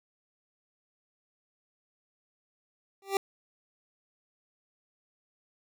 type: tone with exponential growth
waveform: 25% pulse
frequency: 392 Hz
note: G4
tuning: in tune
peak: -17 dBFS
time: 3.02-3.17 s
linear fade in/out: 2 ms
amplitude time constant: 32 ms
effects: none